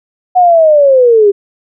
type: linear sweep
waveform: sine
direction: down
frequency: 740 to 392.2 Hz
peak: -3 dBFS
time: 0.35-1.32 s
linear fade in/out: 20 ms
effects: none